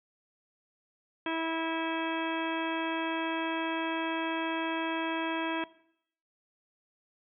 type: harmonic tone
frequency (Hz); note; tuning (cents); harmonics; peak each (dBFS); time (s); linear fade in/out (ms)
325.9; E4; -20; 1 / 2 / 3 / 4 / 5 / 6 / 7 / 8 / 10; -33 / -39 / -37 / -44 / -39 / -45 / -45 / -41 / -43; 1.26-5.64; 2
effects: noise-tail reverb RT60 0.7 s tail -19 dB re dry